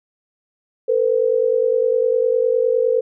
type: tone pair together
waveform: sine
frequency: 455.2 / 505 Hz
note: A#4 / B4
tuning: -41 / +39 cents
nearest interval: major second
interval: 180 cents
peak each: -17 dBFS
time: 0.88-3.01 s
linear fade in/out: 10 ms
effects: none